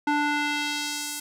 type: tone with band-pass filter sweep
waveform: square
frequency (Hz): 294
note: D4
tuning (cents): +2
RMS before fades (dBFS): -27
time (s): 0.07-1.2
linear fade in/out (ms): 5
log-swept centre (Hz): 1000 to 10000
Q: 0.94
effects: none